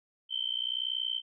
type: tone with amplitude modulation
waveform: sine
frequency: 3100 Hz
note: G7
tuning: 20 cents flat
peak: -26 dBFS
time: 0.29-1.22 s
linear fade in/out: 50 ms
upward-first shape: sine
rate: 60.8 Hz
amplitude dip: 95%
effects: none